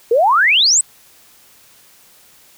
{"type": "exponential sweep", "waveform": "sine", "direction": "up", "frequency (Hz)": [436.3, 8330], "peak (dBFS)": -9, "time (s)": [0.11, 0.81], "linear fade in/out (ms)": 5, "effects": ["white hiss -48 dBFS RMS until 2.57 s"]}